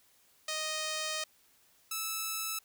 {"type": "tone pair in turn", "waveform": "5% pulse", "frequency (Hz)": [622.3, 1310.3], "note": ["D#5", "E6"], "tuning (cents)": [0, -11], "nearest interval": "octave + minor second", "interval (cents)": 1289, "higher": "second", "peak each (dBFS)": -22, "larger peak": "neither", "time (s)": [[0.48, 1.24], [1.91, 2.59]], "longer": "first", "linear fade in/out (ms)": 5, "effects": ["white hiss -66 dBFS RMS until 2.64 s"]}